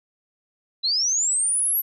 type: linear sweep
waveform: sine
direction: up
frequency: 3951 to 11880 Hz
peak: -19 dBFS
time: 0.83-1.82 s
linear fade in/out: 20 ms
effects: none